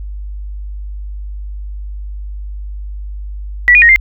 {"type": "tone with pitch steps", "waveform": "sine", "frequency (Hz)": [1952, 2448, 1872, 2095], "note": ["B6", "D#7", "A#6", "C7"], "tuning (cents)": [-21, -29, 7, 2], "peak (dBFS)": -3, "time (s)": [3.68, 3.96], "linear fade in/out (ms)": 0, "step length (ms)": 70, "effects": ["added 50 Hz sine -22 dBFS peak until 4 s"]}